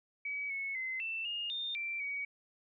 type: tone with pitch steps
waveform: sine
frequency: 2276 / 2200 / 2056 / 2668 / 2840 / 3633 / 2349 / 2258 Hz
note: C#7 / C#7 / C7 / E7 / F7 / A#7 / D7 / C#7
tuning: +45 / -14 / -31 / +20 / +28 / -45 / 0 / +31 cents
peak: -35 dBFS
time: 0.25-2.25 s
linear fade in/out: 5 ms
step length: 250 ms
effects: none